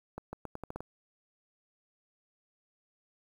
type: accelerating click train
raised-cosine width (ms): 1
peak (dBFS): -25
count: 8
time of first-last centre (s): 0.18-0.806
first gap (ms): 150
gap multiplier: 0.82
effects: 9-bit